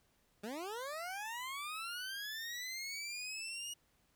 20% pulse linear sweep, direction up, 195.2 to 2895 Hz, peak -36 dBFS, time 0.43-3.74 s, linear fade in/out 10 ms, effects pink hiss -74 dBFS RMS until 4.15 s

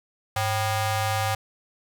sawtooth ring-modulated tone, 440 Hz, A4, in tune, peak -16 dBFS, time 0.36-1.35 s, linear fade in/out 5 ms, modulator 338 Hz, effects none

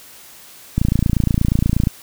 click train, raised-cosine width 5 ms, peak -3 dBFS, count 32, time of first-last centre 0.78-1.872 s, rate 28.4 Hz, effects white hiss -42 dBFS RMS until 2.02 s

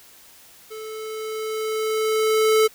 square tone with level ramp, 436.3 Hz, A4, 15 cents flat, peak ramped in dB -34 to -14 dBFS, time 0.7-2.68 s, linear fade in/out 20 ms, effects white hiss -49 dBFS RMS until 2.74 s

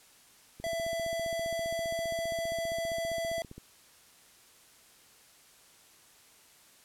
click train, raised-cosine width 3 ms, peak -32 dBFS, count 46, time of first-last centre 0.6-3.58 s, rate 15.1 Hz
square tone, 666 Hz, E5, 18 cents sharp, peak -32 dBFS, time 0.64-3.42 s, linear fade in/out 0 ms
effects white hiss -59 dBFS RMS until 6.84 s + low-pass 12000 Hz 12 dB/octave

